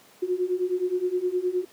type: beating tone pair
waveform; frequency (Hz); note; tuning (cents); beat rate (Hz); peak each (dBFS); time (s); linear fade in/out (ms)
sine; 357.2 / 366.8; F4 / F#4; +39 / -15; 9.6; -27 / -25; 0.22-1.65; 10
effects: pink hiss -54 dBFS RMS until 1.72 s + high-pass 200 Hz 12 dB/octave